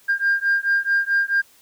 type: beating tone pair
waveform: sine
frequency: 1600 / 1604.6 Hz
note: G6 / G6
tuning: +35 / +40 cents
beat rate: 4.6 Hz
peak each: -19 dBFS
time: 0.08-1.42 s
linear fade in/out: 20 ms
effects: tanh soft clip ceiling -12 dBFS + white hiss -54 dBFS RMS until 1.61 s